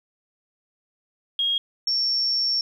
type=tone pair in turn; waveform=sine; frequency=3266 / 5463 Hz; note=G#7 / F8; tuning=-30 / -39 cents; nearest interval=major sixth; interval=891 cents; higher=second; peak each=-20 dBFS; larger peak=neither; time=1.39-1.58 / 1.87-2.61 s; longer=second; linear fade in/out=2 ms; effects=9-bit